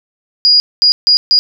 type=tone bursts at uneven times; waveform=sine; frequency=4880 Hz; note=D#8; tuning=34 cents flat; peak=-5 dBFS; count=4; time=0.45-0.6 / 0.82-0.92 / 1.07-1.17 / 1.31-1.39 s; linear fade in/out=0 ms; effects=none